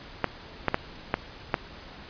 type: clicks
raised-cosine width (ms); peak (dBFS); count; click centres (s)
0.5; -7; 5; 0.243 / 0.683 / 0.744 / 1.141 / 1.542
effects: pink hiss -45 dBFS RMS until 2.09 s + resampled to 11025 Hz